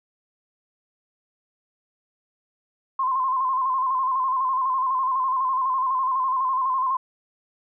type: tone with vibrato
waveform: sine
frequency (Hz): 1045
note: C6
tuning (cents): -2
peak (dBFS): -20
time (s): 2.99-6.97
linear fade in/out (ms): 5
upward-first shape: square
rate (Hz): 12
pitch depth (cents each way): 46
effects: none